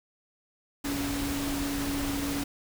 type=tone in noise; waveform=sine; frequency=281.6 Hz; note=C#4; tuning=27 cents sharp; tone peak=-30 dBFS; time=0.84-2.44 s; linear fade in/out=10 ms; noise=pink; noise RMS=-34 dBFS; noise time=0.84-2.44 s; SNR=+1 dB; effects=none